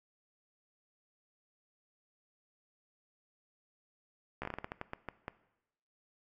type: slowing click train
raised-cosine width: 0.5 ms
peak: -23 dBFS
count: 13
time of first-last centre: 4.42-5.281 s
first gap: 14 ms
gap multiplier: 1.27
effects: noise-tail reverb RT60 0.9 s tail -18 dB re dry